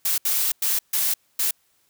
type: noise bursts at uneven times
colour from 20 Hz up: blue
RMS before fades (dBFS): -22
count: 5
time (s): 0.05-0.18 / 0.25-0.52 / 0.62-0.79 / 0.93-1.14 / 1.39-1.51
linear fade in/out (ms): 5
effects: white hiss -65 dBFS RMS until 1.89 s